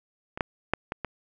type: clicks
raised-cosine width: 0.5 ms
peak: -20 / -9 / -7 / -15 / -16 dBFS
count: 5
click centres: 0.375 / 0.408 / 0.736 / 0.921 / 1.047 s
effects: none